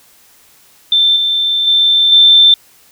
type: tone with level steps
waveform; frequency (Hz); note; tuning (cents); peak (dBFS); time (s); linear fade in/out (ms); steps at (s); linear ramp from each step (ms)
sine; 3557; A7; +18; -7 / -11 / -7 / -3; 0.92-2.54; 2; 1.16 / 1.67 / 2.12; 5
effects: white hiss -47 dBFS RMS until 2.91 s